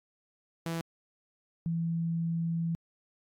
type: tone pair in turn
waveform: sawtooth / sine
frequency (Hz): 165.8 / 166.47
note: E3 / E3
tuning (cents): +10 / +17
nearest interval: unison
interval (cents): 7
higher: second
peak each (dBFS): -28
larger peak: neither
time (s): 0.66-0.81 / 1.66-2.75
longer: second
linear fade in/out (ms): 0
effects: AAC 48 kbps